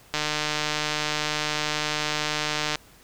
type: click train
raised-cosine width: 0.2 ms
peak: -8 dBFS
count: 396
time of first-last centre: 0.14-2.756 s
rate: 151 Hz
effects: pink hiss -53 dBFS RMS until 3.03 s